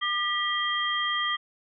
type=tone cluster; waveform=sine; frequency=1203 / 1947 / 3203 Hz; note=D6 / B6 / G7; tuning=+41 / -25 / +37 cents; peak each=-29 dBFS; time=0.01-1.37 s; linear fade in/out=20 ms; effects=none